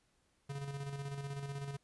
square tone with tremolo, 140 Hz, C#3, 18 cents sharp, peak -39 dBFS, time 0.49-1.77 s, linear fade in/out 10 ms, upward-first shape square, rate 16 Hz, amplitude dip 45%, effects pink hiss -75 dBFS RMS until 1.83 s + resampled to 24000 Hz

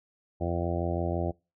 harmonic tone, 86 Hz, F2, 26 cents flat, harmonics 1 / 2 / 3 / 4 / 5 / 6 / 7 / 8 / 9, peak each -31 / -35 / -39 / -34 / -41 / -39 / -36 / -38 / -40 dBFS, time 0.4-1.32 s, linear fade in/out 20 ms, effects noise-tail reverb RT60 0.3 s tail -25 dB re dry

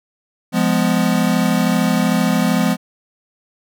square chord, F diminished, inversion none, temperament equal with one note detuned, 174.61 / 207.7 / 250.2 Hz, F3 / Ab3 / Cb4, 0 / 0 / +23 cents, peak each -19 dBFS, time 0.52-2.77 s, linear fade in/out 50 ms, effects none

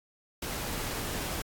pink noise, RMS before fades -35 dBFS, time 0.42-1.42 s, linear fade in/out 5 ms, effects AAC 64 kbps

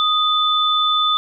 sine tone pair together, 1244.5 / 3520 Hz, D#6 / A7, 0 / 0 cents, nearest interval octave + tritone, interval 1800 cents, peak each -17 dBFS, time 0-1.17 s, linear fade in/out 0 ms, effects none

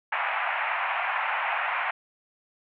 pink band-pass noise, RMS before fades -28 dBFS, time 0.12-1.91 s, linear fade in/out 5 ms, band 700 to 2600 Hz, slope 48 dB/octave, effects none

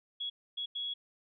sine tone bursts at uneven times, 3345 Hz, G#7, 12 cents sharp, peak -34 dBFS, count 3, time 0.2-0.3 / 0.57-0.66 / 0.75-0.94 s, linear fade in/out 10 ms, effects none

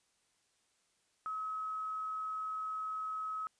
sine tone with quantisation, 1281 Hz, E6, 50 cents flat, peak -36 dBFS, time 1.26-3.47 s, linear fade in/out 0 ms, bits 11, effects white hiss -75 dBFS RMS until 3.59 s + resampled to 22050 Hz

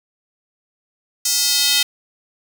square tone with high-pass filter sweep, 284.6 Hz, C#4, 46 cents sharp, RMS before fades -17 dBFS, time 1.25-1.83 s, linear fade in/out 5 ms, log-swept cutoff 6000 to 3300 Hz, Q 1.9, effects none

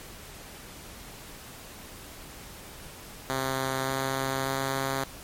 5% pulse tone with pitch steps, 132.7 / 133.78 / 134.86 Hz, C3 / C3 / C#3, +25 / +39 / -47 cents, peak -16 dBFS, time 3.3-5.04 s, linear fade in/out 0 ms, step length 580 ms, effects pink hiss -45 dBFS RMS until 5.23 s + MP3 64 kbps

